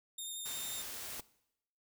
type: tone with vibrato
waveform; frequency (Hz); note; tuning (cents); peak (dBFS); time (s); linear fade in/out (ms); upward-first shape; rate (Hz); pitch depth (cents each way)
15% pulse; 3659; A#7; -33; -34; 0.18-0.82; 5; triangle; 11; 18
type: noise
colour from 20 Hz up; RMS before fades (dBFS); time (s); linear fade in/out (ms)
white; -44; 0.45-1.21; 10
type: click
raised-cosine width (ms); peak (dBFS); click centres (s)
1; -33; 1.196
effects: noise-tail reverb RT60 0.8 s tail -20 dB re dry